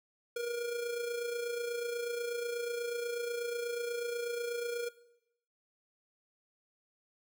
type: tone with amplitude modulation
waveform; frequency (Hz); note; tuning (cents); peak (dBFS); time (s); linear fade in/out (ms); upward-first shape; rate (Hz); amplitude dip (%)
square; 475.3; A#4; +34; -33; 0.36-4.89; 5; sine; 28.2; 50
effects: noise-tail reverb RT60 0.8 s tail -18 dB re dry